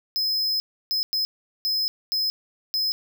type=tone bursts at uneven times; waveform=square; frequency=5100 Hz; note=D#8; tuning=42 cents sharp; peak=-22 dBFS; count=6; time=0.16-0.6 / 0.91-1.03 / 1.13-1.25 / 1.65-1.88 / 2.12-2.3 / 2.74-2.92 s; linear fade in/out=0 ms; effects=none